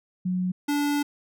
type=tone pair in turn; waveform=sine / square; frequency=182.6 / 289.9 Hz; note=F#3 / D4; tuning=-23 / -22 cents; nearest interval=minor sixth; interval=801 cents; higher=second; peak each=-23 dBFS; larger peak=neither; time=0.25-0.52 / 0.68-1.03 s; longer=second; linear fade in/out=10 ms; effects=none